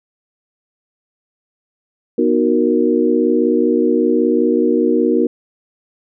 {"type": "chord", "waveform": "sine", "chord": "B major seventh", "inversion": "none", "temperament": "equal with one note detuned", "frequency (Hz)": [245.9, 311.1, 370, 466.2], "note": ["B3", "D#4", "F#4", "A#4"], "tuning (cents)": [-7, 0, 0, 0], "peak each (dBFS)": -17, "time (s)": [2.18, 5.27], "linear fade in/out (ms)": 5, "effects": []}